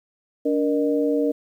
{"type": "tone cluster", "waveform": "sine", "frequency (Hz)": [288.6, 470.2, 610], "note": ["D4", "A#4", "D#5"], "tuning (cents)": [-30, 15, -34], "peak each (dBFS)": [-21, -22, -27], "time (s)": [0.45, 1.32], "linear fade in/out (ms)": 10, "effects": ["9-bit"]}